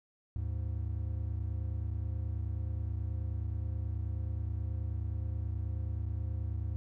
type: tone pair together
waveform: triangle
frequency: 74.44 / 103.83 Hz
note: D2 / G#2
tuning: +24 / 0 cents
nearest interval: tritone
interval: 576 cents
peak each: -33 / -34 dBFS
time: 0.36-6.76 s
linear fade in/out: 0 ms
effects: none